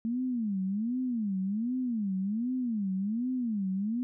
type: tone with vibrato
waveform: sine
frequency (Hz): 220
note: A3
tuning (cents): 0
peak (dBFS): -28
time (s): 0.05-4.03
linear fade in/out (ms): 0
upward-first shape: sine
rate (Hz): 1.3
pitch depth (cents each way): 270
effects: none